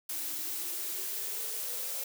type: noise with high-pass filter sweep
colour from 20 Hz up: blue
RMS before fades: -36 dBFS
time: 0.09-2.04 s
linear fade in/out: 5 ms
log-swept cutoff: 280 to 520 Hz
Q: 8
effects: none